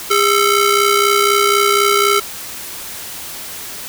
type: ring-modulated tone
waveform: sawtooth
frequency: 874 Hz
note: A5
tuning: 12 cents flat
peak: -4 dBFS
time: 0.1-2.2 s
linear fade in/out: 10 ms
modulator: 469 Hz
effects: white hiss -29 dBFS RMS until 3.88 s

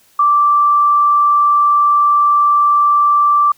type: tone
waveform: sine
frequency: 1170 Hz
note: D6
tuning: 7 cents flat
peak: -8 dBFS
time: 0.19-3.52 s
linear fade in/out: 5 ms
effects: white hiss -52 dBFS RMS until 3.57 s

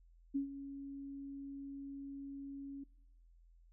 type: tone with ADSR envelope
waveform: sine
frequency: 277.2 Hz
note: C#4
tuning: in tune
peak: -31 dBFS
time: 0.34-2.84 s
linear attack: 18 ms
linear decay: 110 ms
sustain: -13 dB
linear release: 8 ms
effects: noise-tail reverb RT60 0.7 s tail -23 dB re dry + added 42 Hz sine -61 dBFS peak until 3.72 s

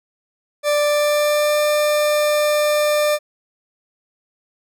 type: tone with pitch glide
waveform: 40% pulse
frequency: 589 to 596.9 Hz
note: D5 to D5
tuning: +5 to +28 cents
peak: -14 dBFS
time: 0.63-3.19 s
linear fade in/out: 50 ms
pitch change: +23 cents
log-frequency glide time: 0.83-1.62 s
effects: none

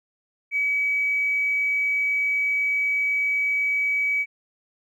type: tone with tanh clipping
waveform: triangle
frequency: 2277 Hz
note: C#7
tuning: 46 cents sharp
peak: -20 dBFS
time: 0.51-4.26 s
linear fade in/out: 50 ms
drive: 3 dB
effects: none

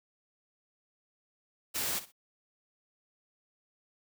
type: noise with echo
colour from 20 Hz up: white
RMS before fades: -33 dBFS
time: 1.74-2 s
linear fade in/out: 20 ms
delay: 61 ms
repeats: 2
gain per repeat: -14 dB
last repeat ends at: 2.122 s
effects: none

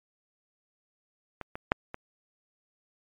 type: clicks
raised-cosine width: 0.5 ms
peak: -22 / -21 / -6 / -22 dBFS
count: 4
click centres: 1.413 / 1.555 / 1.719 / 1.944 s
effects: MP3 64 kbps

